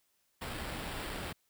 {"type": "noise with sample-and-hold", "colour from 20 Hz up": "pink", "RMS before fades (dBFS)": -40, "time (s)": [0.41, 1.33], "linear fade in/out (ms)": 10, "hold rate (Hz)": 6300, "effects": ["white hiss -75 dBFS RMS until 1.49 s"]}